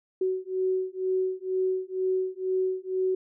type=beating tone pair; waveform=sine; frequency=373.1 / 375.2 Hz; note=F#4 / F#4; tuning=+14 / +24 cents; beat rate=2.1 Hz; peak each=-28 dBFS; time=0.21-3.15 s; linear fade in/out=5 ms; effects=none